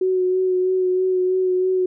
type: tone with vibrato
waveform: sine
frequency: 370 Hz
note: F#4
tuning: in tune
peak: -16 dBFS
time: 0.01-1.86 s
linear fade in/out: 5 ms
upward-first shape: sine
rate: 3.1 Hz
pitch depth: 19 cents each way
effects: none